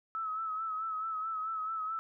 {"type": "tone with vibrato", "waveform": "sine", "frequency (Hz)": 1297, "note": "E6", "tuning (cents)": -28, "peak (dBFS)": -33, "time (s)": [0.15, 1.99], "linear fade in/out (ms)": 0, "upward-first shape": "sine", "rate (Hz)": 4.6, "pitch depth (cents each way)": 44, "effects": []}